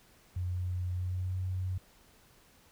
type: tone with pitch glide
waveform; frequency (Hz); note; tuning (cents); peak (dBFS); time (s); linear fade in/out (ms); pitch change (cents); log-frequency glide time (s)
sine; 90.2 to 92.52; F#2 to F#2; -44 to 0; -31; 0.36-1.78; 5; +44; 0.93-1.36
effects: pink hiss -62 dBFS RMS until 2.71 s